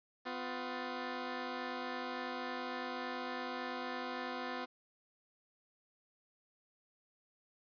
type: tone pair together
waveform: 10% pulse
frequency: 252 / 353.5 Hz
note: B3 / F4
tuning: +35 / +21 cents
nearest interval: tritone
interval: 586 cents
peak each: -32 / -35 dBFS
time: 0.25-4.66 s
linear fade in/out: 20 ms
effects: resampled to 11025 Hz + 11-bit